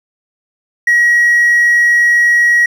triangle tone, 1906 Hz, A#6, 38 cents sharp, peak -4 dBFS, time 0.87-2.66 s, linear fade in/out 5 ms, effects tanh soft clip ceiling -2 dBFS

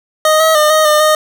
25% pulse tone with pitch steps, 622 / 639 / 606 / 624 / 605 / 617 Hz, D#5 / D#5 / D#5 / D#5 / D#5 / D#5, -1 / +46 / -46 / +5 / -49 / -15 cents, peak -4 dBFS, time 0.25-1.15 s, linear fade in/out 2 ms, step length 150 ms, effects none

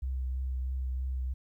sine tone with vibrato, 64.5 Hz, C2, 24 cents flat, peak -30 dBFS, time 0.02-1.34 s, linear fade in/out 10 ms, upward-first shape triangle, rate 3.1 Hz, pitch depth 24 cents each way, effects 12-bit

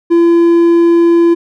triangle tone, 339.3 Hz, F4, 50 cents flat, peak -3 dBFS, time 0.1-1.35 s, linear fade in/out 20 ms, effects none

